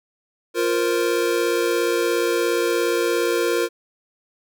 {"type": "chord", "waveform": "square", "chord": "F suspended fourth", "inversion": "none", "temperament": "equal", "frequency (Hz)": [349.2, 466.2, 523.3], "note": ["F4", "Bb4", "C5"], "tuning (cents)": [0, 0, 0], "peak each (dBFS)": [-23, -22, -28], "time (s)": [0.54, 3.69], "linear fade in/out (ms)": 50, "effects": []}